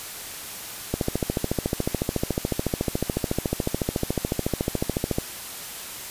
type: click train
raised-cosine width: 2 ms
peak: -9 dBFS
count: 60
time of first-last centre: 0.94-5.185 s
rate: 13.9 Hz
effects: white hiss -36 dBFS RMS until 6.1 s + resampled to 32000 Hz